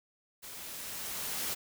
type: noise with level ramp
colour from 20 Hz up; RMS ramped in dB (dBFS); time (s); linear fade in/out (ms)
white; -46 to -34; 0.42-1.55; 20
effects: none